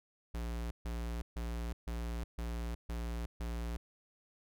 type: tone bursts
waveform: square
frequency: 58.1 Hz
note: A#1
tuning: 5 cents flat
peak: -37 dBFS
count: 7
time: 0.34-3.77 s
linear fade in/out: 5 ms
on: 370 ms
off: 140 ms
effects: none